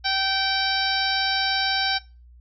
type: harmonic tone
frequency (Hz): 774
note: G5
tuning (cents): -22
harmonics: 1 / 2 / 3 / 4 / 5 / 6 / 7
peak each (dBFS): -27 / -27 / -31 / -30 / -28 / -28 / -29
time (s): 0.04-1.99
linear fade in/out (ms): 20
effects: noise-tail reverb RT60 0.3 s tail -20 dB re dry + added 60 Hz sine -46 dBFS peak until 2.4 s